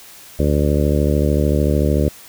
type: harmonic tone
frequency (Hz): 73.42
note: D2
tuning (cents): 0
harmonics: 1 / 2 / 3 / 4 / 5 / 6 / 7 / 8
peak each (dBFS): -17 / -20 / -22 / -23 / -24 / -25 / -25 / -26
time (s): 0.39-2.09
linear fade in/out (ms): 5
effects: white hiss -41 dBFS RMS until 2.28 s